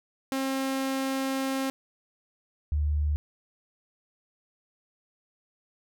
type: tone pair in turn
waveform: sawtooth / sine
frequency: 267.6 / 74.4 Hz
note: C4 / D2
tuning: +39 / +23 cents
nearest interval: octave + minor seventh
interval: 2216 cents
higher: first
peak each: -23 dBFS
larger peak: neither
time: 0.32-1.7 / 2.72-3.16 s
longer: first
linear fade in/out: 0 ms
effects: none